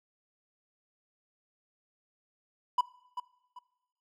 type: tone with echo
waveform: triangle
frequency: 987.8 Hz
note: B5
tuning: in tune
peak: -20 dBFS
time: 2.78-2.81 s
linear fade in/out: 5 ms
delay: 390 ms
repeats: 2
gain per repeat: -11 dB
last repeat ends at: 3.59 s
effects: noise-tail reverb RT60 0.9 s tail -21 dB re dry